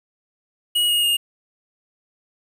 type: tone with pitch steps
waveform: square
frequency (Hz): 2901 / 2869 / 2838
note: F#7 / F7 / F7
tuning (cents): -35 / +46 / +27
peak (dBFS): -17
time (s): 0.75-1.17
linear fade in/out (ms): 10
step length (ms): 140
effects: 8-bit